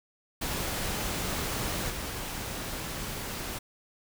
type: noise with level steps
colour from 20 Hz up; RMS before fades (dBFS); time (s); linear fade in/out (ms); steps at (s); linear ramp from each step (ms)
pink; -32 / -36; 0.41-3.59; 10; 1.89; 20
effects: none